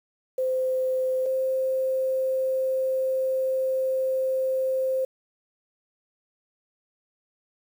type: tone pair in turn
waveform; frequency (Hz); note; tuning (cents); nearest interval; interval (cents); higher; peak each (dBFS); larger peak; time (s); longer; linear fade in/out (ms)
sine; 517 / 523.9; C5 / C5; -21 / +2; unison; 23; second; -22; neither; 0.38-1.26 / 1.26-5.05; second; 5
effects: 8-bit